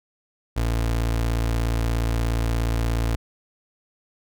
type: tone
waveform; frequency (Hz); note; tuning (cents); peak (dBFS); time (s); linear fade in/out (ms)
30% pulse; 56.9; A#1; -41; -18; 0.56-3.16; 10
effects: none